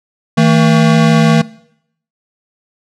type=tone pair together; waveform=square; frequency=160 / 225.5 Hz; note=D#3 / A3; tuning=+49 / +43 cents; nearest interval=tritone; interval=594 cents; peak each=-10 dBFS; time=0.37-1.42 s; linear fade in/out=10 ms; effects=noise-tail reverb RT60 0.7 s tail -20 dB re dry + low-pass 6000 Hz 12 dB/octave